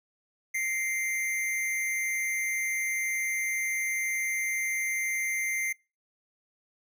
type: tone with amplitude modulation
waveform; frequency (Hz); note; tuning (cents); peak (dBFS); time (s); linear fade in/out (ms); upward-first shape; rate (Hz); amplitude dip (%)
square; 2093; C7; 0; -26; 0.54-5.73; 10; sine; 212; 50
effects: noise-tail reverb RT60 0.3 s tail -26 dB re dry